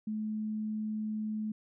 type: tone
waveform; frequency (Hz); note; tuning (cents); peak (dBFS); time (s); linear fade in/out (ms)
sine; 215.2; A3; -38; -32; 0.07-1.52; 5
effects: none